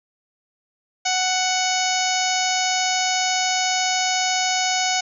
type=harmonic tone; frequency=742 Hz; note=F#5; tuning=5 cents sharp; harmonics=1 / 2 / 3 / 4 / 5 / 6 / 7 / 8 / 9; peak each=-23 / -30 / -27 / -29 / -31 / -31 / -28 / -30 / -27 dBFS; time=1.05-5.01 s; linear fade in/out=10 ms; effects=none